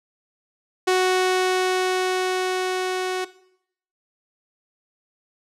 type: tone with level ramp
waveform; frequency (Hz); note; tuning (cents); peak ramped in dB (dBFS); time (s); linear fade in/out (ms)
sawtooth; 370; F#4; 0; -12 to -19; 0.87-3.25; 10
effects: noise-tail reverb RT60 0.7 s tail -17 dB re dry + low-pass 9000 Hz 12 dB/octave